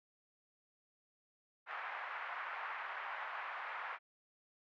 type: band-pass noise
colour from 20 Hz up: pink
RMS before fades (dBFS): -44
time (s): 1.66-3.99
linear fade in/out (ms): 50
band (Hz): 840 to 2100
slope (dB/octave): 24
effects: none